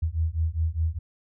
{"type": "beating tone pair", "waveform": "sine", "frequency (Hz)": [78.6, 83.5], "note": ["D#2", "E2"], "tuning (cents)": [18, 23], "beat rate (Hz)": 4.9, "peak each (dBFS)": -26, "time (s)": [0.02, 0.99], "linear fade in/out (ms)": 10, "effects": []}